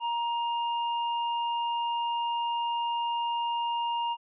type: tone with hard clipping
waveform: sine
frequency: 940 Hz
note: A#5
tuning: 14 cents sharp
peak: -29 dBFS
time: 0-4.17 s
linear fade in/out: 50 ms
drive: 15 dB
effects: resampled to 8000 Hz